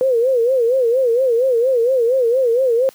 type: tone with vibrato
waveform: sine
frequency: 493.9 Hz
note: B4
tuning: in tune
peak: -12 dBFS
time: 0.01-2.89 s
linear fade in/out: 0 ms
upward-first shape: sine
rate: 4.3 Hz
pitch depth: 140 cents each way
effects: white hiss -48 dBFS RMS until 2.94 s + high-pass 150 Hz 12 dB/octave